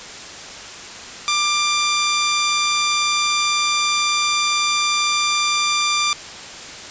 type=tone; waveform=10% pulse; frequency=1187 Hz; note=D6; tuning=18 cents sharp; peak=-8 dBFS; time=1.28-6.13 s; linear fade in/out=0 ms; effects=white hiss -34 dBFS RMS until 6.9 s + resampled to 16000 Hz